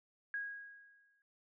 sine tone with exponential decay, 1645 Hz, G#6, 17 cents flat, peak -35 dBFS, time 0.34-1.22 s, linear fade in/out 1 ms, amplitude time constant 190 ms, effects none

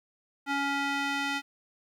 square tone with band-pass filter sweep, 280 Hz, C#4, 18 cents sharp, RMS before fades -30 dBFS, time 0.46-1.42 s, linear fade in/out 50 ms, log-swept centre 1500 to 2400 Hz, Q 0.95, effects 10-bit

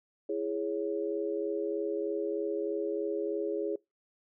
sine chord, C# minor, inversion first, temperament just, 332.6 / 415.8 / 554.4 Hz, E4 / G#4 / C#5, +16 / +2 / 0 cents, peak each -35 / -32 / -37 dBFS, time 0.29-3.76 s, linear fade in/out 5 ms, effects noise-tail reverb RT60 0.2 s tail -24 dB re dry

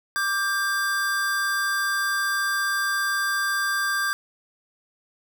square tone pair together, 1174.7 / 1589.4 Hz, D6 / G6, 0 / +23 cents, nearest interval perfect fourth, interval 523 cents, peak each -29 / -24 dBFS, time 0.16-4.13 s, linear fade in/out 0 ms, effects none

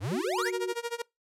square exponential sweep, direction up, 84 to 2489 Hz, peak -30 dBFS, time 0-0.52 s, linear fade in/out 50 ms
sine tone, 370 Hz, F#4, in tune, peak -30 dBFS, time 0.11-0.73 s, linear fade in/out 10 ms
sawtooth tone with tremolo, 470.8 Hz, A#4, 17 cents sharp, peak -25 dBFS, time 0.38-1.02 s, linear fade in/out 5 ms, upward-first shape sine, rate 13 Hz, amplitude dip 95%
effects noise-tail reverb RT60 0.2 s tail -25 dB re dry + low-pass 12000 Hz 12 dB/octave

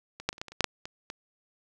clicks, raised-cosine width 0.2 ms, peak -23 / -9 / -26 / -29 / -17 / -26 / -29 / -7 / -6 / -21 / -20 dBFS, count 11, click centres 0.2 / 0.29 / 0.329 / 0.381 / 0.415 / 0.483 / 0.52 / 0.607 / 0.643 / 0.855 / 1.101 s, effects none

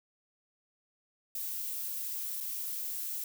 violet noise with dropouts, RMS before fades -37 dBFS, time 1.35-3.24 s, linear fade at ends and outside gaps 2 ms, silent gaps 2.404-2.408 s, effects none

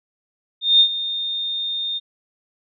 sine tone with ADSR envelope, 3648 Hz, A#7, 38 cents flat, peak -8 dBFS, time 0.61-2 s, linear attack 190 ms, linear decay 80 ms, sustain -14 dB, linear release 30 ms, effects none

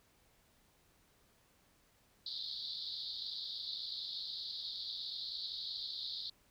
pink band-pass noise, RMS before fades -43 dBFS, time 2.26-6.3 s, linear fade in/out 5 ms, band 3600 to 4700 Hz, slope 96 dB/octave, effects pink hiss -70 dBFS RMS until 6.5 s

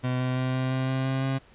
30% pulse tone with pitch steps, 126.6 / 127.63 / 128.66 / 129.71 / 130.76 / 131.82 / 132.89 / 133.97 Hz, B2 / C3 / C3 / C3 / C3 / C3 / C3 / C3, +43 / -43 / -29 / -15 / -1 / +13 / +27 / +41 cents, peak -22 dBFS, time 0.03-1.39 s, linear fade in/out 20 ms, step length 170 ms, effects pink hiss -56 dBFS RMS until 1.54 s + resampled to 8000 Hz

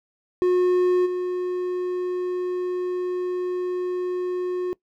triangle tone with level steps, 361.7 Hz, F#4, 39 cents flat, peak -14 / -21 dBFS, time 0.42-4.73 s, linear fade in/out 0 ms, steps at 1.05 s, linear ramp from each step 20 ms, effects noise-tail reverb RT60 0.1 s tail -21 dB re dry

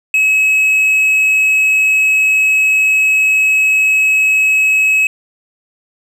triangle tone, 2567 Hz, E7, 47 cents flat, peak -7 dBFS, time 0.14-5.07 s, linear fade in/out 2 ms, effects none

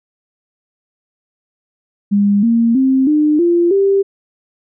sine tone with pitch steps, 202.6 / 231.4 / 264.3 / 301.8 / 344.7 / 393.7 Hz, G#3 / A#3 / C4 / D4 / F4 / G4, -43 / -13 / +18 / +47 / -23 / +8 cents, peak -9 dBFS, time 2.11-4.03 s, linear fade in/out 20 ms, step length 320 ms, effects none

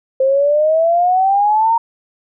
sine exponential sweep, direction up, 523.3 to 932.3 Hz, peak -10 dBFS, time 0.2-1.78 s, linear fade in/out 5 ms, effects none

